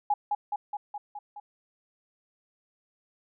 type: tone with echo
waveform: sine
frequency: 828 Hz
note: G#5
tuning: 5 cents flat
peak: -21 dBFS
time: 0.1-0.14 s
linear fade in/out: 5 ms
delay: 210 ms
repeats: 6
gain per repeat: -3 dB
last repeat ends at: 1.4 s
effects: none